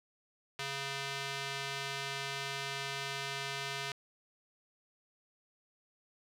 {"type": "tone with band-pass filter", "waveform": "square", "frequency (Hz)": 138.4, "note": "C#3", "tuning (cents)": -2, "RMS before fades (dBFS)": -39, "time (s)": [0.59, 3.92], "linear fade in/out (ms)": 2, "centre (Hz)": 3100, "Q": 0.86, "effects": []}